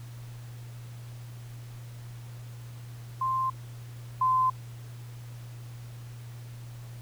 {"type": "tone pair in turn", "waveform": "sine", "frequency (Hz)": [1046.5, 1030.9], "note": ["C6", "C6"], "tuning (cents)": [0, -26], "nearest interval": "unison", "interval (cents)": 26, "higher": "first", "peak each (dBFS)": [-25, -21], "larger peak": "second", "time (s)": [[3.21, 3.5], [4.21, 4.5]], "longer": "neither", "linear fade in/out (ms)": 5, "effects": ["added 119 Hz sine -40 dBFS peak until 7.01 s", "pink hiss -54 dBFS RMS until 7.01 s"]}